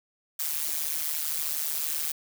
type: noise with amplitude modulation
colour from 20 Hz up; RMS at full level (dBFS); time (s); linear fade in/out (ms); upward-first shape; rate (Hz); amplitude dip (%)
blue; -26; 0.39-2.12; 5; sine; 153; 95
effects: none